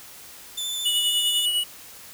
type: tone with vibrato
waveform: sawtooth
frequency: 3522 Hz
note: A7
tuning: 1 cent sharp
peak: -24 dBFS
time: 0.57-1.46 s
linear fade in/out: 10 ms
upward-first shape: triangle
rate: 13 Hz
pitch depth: 24 cents each way
type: tone with tremolo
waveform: square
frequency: 2928 Hz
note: F#7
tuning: 19 cents flat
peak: -20 dBFS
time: 0.85-1.64 s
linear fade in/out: 10 ms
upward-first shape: sine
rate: 10 Hz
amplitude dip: 40%
effects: white hiss -44 dBFS RMS until 2.13 s